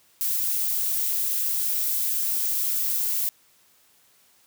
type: noise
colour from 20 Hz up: violet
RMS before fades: -25 dBFS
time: 0.21-3.29 s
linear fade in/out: 0 ms
effects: white hiss -60 dBFS RMS until 4.46 s + high-pass 60 Hz 12 dB/octave